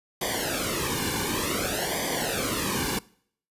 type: noise with flanger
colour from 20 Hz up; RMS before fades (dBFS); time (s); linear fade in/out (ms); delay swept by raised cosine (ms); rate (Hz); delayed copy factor
pink; -28; 0.21-2.99; 5; 0.73 to 1.57; 0.55; -1
effects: noise-tail reverb RT60 0.6 s tail -23 dB re dry + resampled to 32000 Hz